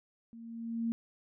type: tone with level ramp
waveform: sine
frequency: 230 Hz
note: A#3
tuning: 23 cents flat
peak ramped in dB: -47 to -28 dBFS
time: 0.33-0.92 s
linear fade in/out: 0 ms
effects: none